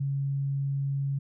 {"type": "tone", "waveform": "sine", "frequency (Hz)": 138.59, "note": "C#3", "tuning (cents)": 0, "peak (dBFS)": -26, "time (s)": [0, 1.19], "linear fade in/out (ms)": 10, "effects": []}